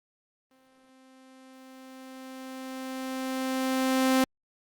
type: tone with exponential growth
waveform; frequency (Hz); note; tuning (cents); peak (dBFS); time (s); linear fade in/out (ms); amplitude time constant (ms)
sawtooth; 261.6; C4; 0; -16; 0.51-4.24; 2; 810
effects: Opus 32 kbps